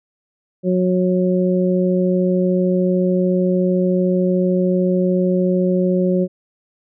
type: harmonic tone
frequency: 182.7 Hz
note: F#3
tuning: 22 cents flat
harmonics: 1 / 2 / 3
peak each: -16 / -19 / -21 dBFS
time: 0.63-6.28 s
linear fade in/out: 50 ms
effects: none